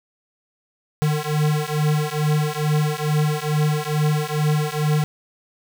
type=beating tone pair; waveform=square; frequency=150 / 152.3 Hz; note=D3 / D#3; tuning=+37 / -37 cents; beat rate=2.3 Hz; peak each=-22 dBFS; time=1.02-5.04 s; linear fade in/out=0 ms; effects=8-bit